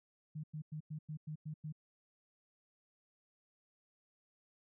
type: tone bursts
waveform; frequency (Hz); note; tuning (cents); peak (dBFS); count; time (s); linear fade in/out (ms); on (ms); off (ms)
sine; 153.5; D#3; -23; -40; 8; 0.35-1.725; 10; 87; 97
effects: none